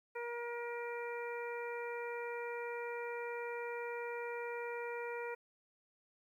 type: harmonic tone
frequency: 474.8 Hz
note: A#4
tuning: 32 cents sharp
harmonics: 1 / 2 / 3 / 4 / 5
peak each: -41 / -46 / -49 / -50 / -49 dBFS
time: 0.15-5.35 s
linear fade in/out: 10 ms
effects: 12-bit